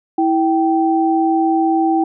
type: tone pair together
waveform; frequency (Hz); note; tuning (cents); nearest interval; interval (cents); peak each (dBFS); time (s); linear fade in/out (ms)
sine; 326.7 / 778; E4 / G5; -15 / -13; octave + minor third; 1502; -14 / -16; 0.18-2.04; 5
effects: none